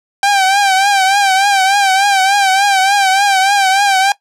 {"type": "tone with vibrato", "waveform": "sawtooth", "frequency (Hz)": 784, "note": "G5", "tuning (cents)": 0, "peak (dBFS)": -5, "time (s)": [0.23, 4.12], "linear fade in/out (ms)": 2, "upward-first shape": "triangle", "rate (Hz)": 3.4, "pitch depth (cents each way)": 83, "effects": ["noise-tail reverb RT60 0.1 s tail -18 dB re dry", "low-pass 9000 Hz 12 dB/octave"]}